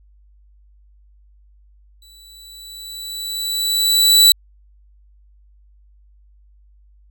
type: tone with exponential growth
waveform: sawtooth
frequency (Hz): 3951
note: B7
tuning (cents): 0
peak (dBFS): -3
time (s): 2.02-4.32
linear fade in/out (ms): 2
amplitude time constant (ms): 500
effects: added 50 Hz sine -48 dBFS peak until 7.1 s